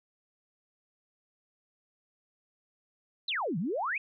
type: exponential two-way sweep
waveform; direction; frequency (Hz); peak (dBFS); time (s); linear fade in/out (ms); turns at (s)
sine; down then up; 4279 to 149.5 to 2646; -29; 3.28-3.98; 5; 3.58
effects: none